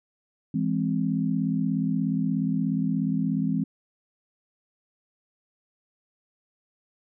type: chord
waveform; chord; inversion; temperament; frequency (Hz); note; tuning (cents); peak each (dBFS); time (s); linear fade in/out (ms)
sine; E augmented; none; equal with one note detuned; 164.81 / 204.7 / 261.6; E3 / G#3 / B#3; 0 / -25 / 0; -27; 0.54-3.64; 5
effects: none